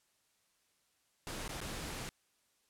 pink noise with dropouts, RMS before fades -42 dBFS, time 1.27-2.09 s, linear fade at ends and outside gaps 0 ms, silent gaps 1.479-1.492 / 1.604-1.614 s, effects white hiss -75 dBFS RMS until 2.69 s + low-pass 11000 Hz 12 dB/octave

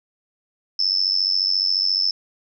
sine tone with amplitude modulation, 5274 Hz, E8, in tune, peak -13 dBFS, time 0.79-2.11 s, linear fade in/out 5 ms, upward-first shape sine, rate 94.3 Hz, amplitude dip 100%, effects none

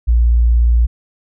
sine tone, 58.5 Hz, A#1, 7 cents sharp, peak -8 dBFS, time 0.07-0.87 s, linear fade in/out 20 ms, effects none

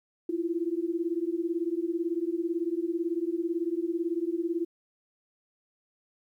sine beating tone pair, 329.6 / 347.6 Hz, E4 / F4, 0 / -8 cents, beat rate 18 Hz, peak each -30 dBFS, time 0.29-4.65 s, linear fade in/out 5 ms, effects 11-bit

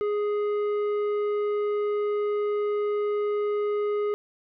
sine tone with tanh clipping, 415.3 Hz, G#4, in tune, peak -25 dBFS, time 0.01-4.14 s, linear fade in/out 0 ms, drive 9 dB, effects none

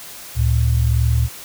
sine tone pair together, 72.01 / 114 Hz, D2 / A#2, -33 / -38 cents, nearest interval minor sixth, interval 795 cents, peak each -16 dBFS, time 0.35-1.29 s, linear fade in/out 50 ms, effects white hiss -36 dBFS RMS until 1.44 s

